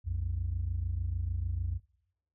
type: tone pair together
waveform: sine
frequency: 62.11 / 88.8 Hz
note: B1 / F2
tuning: +10 / +29 cents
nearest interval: tritone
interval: 619 cents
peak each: -33 / -31 dBFS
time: 0.04-1.8 s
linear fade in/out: 50 ms
effects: noise-tail reverb RT60 0.8 s tail -21 dB re dry + tanh soft clip ceiling -24 dBFS